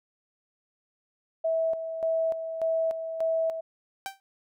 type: tone with tremolo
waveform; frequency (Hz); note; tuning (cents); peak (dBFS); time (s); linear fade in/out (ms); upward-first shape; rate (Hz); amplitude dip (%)
sine; 651; E5; -22; -23; 1.44-3.61; 10; square; 1.7; 60
type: tone with exponential decay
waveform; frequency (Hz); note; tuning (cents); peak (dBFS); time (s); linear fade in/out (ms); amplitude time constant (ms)
sawtooth; 780; G5; -9; -25; 4.06-4.2; 0; 29
effects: none